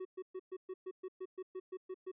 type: tone bursts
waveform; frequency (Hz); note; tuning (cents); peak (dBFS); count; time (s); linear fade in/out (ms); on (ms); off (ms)
triangle; 373.1; F#4; +14; -38; 13; 0-2.116; 10; 52; 120
effects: resampled to 8000 Hz